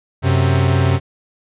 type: tone pair together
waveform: 45% pulse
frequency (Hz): 93.04 / 131.5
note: F#2 / C3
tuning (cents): +10 / +9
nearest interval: tritone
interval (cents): 599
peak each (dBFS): -15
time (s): 0.22-1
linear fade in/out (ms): 50
effects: resampled to 8000 Hz